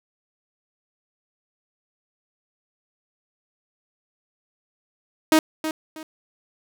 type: tone with echo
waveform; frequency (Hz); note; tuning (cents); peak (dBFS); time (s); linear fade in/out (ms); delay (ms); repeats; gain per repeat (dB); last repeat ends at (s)
sawtooth; 314.3; D#4; +18; -9; 5.32-5.39; 2; 320; 2; -11; 6.03
effects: none